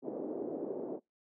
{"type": "band-pass noise", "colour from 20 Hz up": "pink", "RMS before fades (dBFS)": -39, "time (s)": [0.02, 1], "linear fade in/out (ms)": 50, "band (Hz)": [280, 530], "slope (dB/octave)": 24, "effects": ["noise-tail reverb RT60 0.2 s tail -26 dB re dry"]}